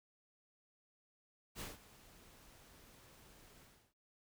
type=noise with ADSR envelope; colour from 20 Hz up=pink; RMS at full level=-44 dBFS; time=1.55-3.94 s; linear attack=52 ms; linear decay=170 ms; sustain=-18 dB; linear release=330 ms; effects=none